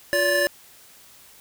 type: tone cluster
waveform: square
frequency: 352.6 / 573 / 1750 Hz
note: F4 / D5 / A6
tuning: +17 / -43 / -10 cents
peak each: -29 / -22 / -23 dBFS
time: 0.13-0.47 s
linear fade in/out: 0 ms
effects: white hiss -50 dBFS RMS until 1.4 s